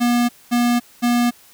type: tone bursts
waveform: square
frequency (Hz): 240.6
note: B3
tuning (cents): -45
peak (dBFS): -15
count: 3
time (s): 0-1.31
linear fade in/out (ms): 20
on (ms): 290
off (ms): 220
effects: white hiss -49 dBFS RMS until 1.53 s